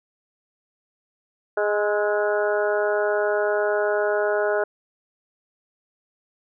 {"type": "harmonic tone with a mistuned harmonic", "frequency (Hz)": 207.8, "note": "G#3", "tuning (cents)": 1, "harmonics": [2, 3, 4, 5, 6, 7, 8], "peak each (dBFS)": [-23, -23, -31, -35, -36, -28, -38], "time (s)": [1.57, 4.64], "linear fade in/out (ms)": 5, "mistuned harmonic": 6, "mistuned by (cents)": 51, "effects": []}